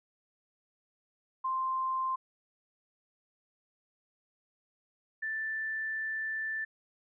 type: tone pair in turn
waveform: sine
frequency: 1046.5 / 1765.1 Hz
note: C6 / A6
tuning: 0 / +5 cents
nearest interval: major sixth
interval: 905 cents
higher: second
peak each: -29 / -32 dBFS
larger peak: first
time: 1.44-2.16 / 5.22-6.65 s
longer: second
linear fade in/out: 10 ms
effects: none